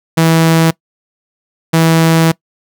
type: tone pair in turn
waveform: sawtooth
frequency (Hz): 163.2 / 163.2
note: E3 / E3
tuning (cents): -17 / -17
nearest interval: unison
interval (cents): 0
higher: neither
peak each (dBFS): -3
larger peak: neither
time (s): 0.17-0.71 / 1.73-2.32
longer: second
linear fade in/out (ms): 10
effects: noise-tail reverb RT60 0.1 s tail -22 dB re dry